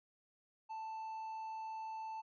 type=tone; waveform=triangle; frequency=883 Hz; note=A5; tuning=6 cents sharp; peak=-40 dBFS; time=0.69-2.22 s; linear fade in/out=20 ms; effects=resampled to 16000 Hz